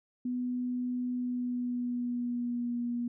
sine tone with pitch glide, 248.1 to 239.8 Hz, B3 to A#3, +8 to +49 cents, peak -30 dBFS, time 0.25-3.08 s, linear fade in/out 5 ms, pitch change -59 cents, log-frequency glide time 1.13-2.78 s, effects none

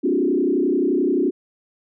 sine tone with frequency modulation, 320.9 Hz, E4, 46 cents flat, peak -16 dBFS, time 0.03-1.31 s, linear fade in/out 20 ms, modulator 31.5 Hz, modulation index 2.2, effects none

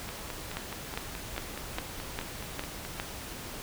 two click trains, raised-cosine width 0.3 ms, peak -16 / -22 dBFS, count 7 / 14, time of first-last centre 0.57-2.999 / 0.09-2.85 s, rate 2.47 / 4.71 Hz, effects pink hiss -41 dBFS RMS until 3.62 s

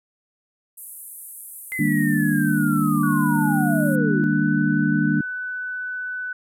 white band-pass noise, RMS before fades -39 dBFS, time 0.77-3.96 s, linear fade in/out 10 ms, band 9200 to 13000 Hz, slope 48 dB/octave
sine linear sweep, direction down, 2070 to 321.6 Hz, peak -25 dBFS, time 1.72-4.24 s, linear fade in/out 0 ms
sine chord, Eb major seventh, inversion none, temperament equal with one note detuned, 155.56 / 201.2 / 233.1 / 293.7 Hz, Eb3 / G3 / Bb3 / D4, 0 / +45 / 0 / 0 cents, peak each -23 / -23 / -23 / -22 dBFS, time 1.79-5.21 s, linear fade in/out 5 ms
sine tone with pitch glide, 1459 to 1497.4 Hz, F#6 to F#6, -25 to +20 cents, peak -26 dBFS, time 3.03-6.33 s, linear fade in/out 5 ms, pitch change +45 cents, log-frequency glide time 3.6-4.49 s
effects none

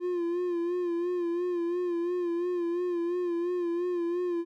triangle tone with vibrato, 349.2 Hz, F4, in tune, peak -25 dBFS, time 0-4.45 s, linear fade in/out 50 ms, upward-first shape sine, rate 2.9 Hz, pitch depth 52 cents each way, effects none

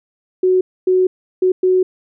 sine tone bursts at uneven times, 370 Hz, F#4, in tune, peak -10 dBFS, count 4, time 0.43-0.61 / 0.87-1.07 / 1.42-1.52 / 1.63-1.83 s, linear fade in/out 5 ms, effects none

